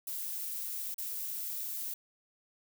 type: noise with dropouts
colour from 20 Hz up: violet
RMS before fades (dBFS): -38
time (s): 0.07-1.94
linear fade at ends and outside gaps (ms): 5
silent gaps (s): 0.944-0.981
effects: none